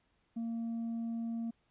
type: tone with tanh clipping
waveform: triangle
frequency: 230 Hz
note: A#3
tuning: 23 cents flat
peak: -35 dBFS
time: 0.36-1.51 s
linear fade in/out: 10 ms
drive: 7 dB
effects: pink hiss -75 dBFS RMS until 1.7 s + resampled to 8000 Hz